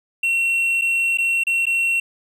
triangle tone with dropouts, 2724 Hz, F7, 44 cents flat, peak -15 dBFS, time 0.23-2 s, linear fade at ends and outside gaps 5 ms, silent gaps 0.813-0.818 / 1.174-1.184 / 1.437-1.468 / 1.656-1.666 s, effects none

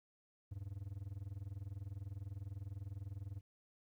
triangle tone with tremolo, 98 Hz, G2, in tune, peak -38 dBFS, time 0.51-3.41 s, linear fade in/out 10 ms, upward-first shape sine, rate 20 Hz, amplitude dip 90%, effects 13-bit

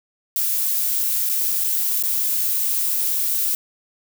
violet noise with dropouts, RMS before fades -21 dBFS, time 0.36-3.55 s, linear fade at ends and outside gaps 1 ms, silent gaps 1.292-1.296 / 1.639-1.643 / 2.026-2.036 s, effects none

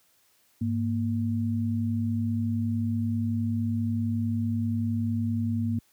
sine tone pair together, 102.36 / 233 Hz, G#2 / A#3, -25 / -1 cents, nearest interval octave + major second, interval 1424 cents, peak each -27 dBFS, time 0.61-5.79 s, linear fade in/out 5 ms, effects white hiss -65 dBFS RMS until 5.92 s + high-pass 60 Hz 12 dB/octave

